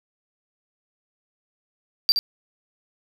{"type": "tone with echo", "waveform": "triangle", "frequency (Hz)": 4699, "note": "D8", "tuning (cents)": 0, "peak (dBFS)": -12, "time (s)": [2.09, 2.12], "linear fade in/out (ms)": 0, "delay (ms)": 70, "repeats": 1, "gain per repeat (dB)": -6, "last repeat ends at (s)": 2.19, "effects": []}